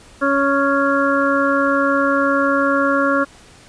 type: harmonic tone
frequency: 277.9 Hz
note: C#4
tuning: 4 cents sharp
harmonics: 1 / 2 / 4 / 5 / 6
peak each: -19 / -19 / -21 / -19 / -25 dBFS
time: 0.21-3.25 s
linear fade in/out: 20 ms
effects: pink hiss -45 dBFS RMS until 3.68 s + resampled to 22050 Hz